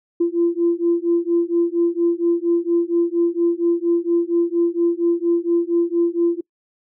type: beating tone pair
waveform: sine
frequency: 339.5 / 343.8 Hz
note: F4 / F4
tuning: -49 / -27 cents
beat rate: 4.3 Hz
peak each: -18 dBFS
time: 0.2-6.41 s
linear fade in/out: 10 ms
effects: noise-tail reverb RT60 0.1 s tail -25 dB re dry + tanh soft clip ceiling -8 dBFS